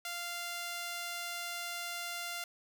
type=tone with high-pass filter; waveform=sawtooth; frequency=695 Hz; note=F5; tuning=9 cents flat; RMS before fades=-40 dBFS; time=0.05-2.44 s; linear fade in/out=2 ms; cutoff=1400 Hz; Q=0.61; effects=none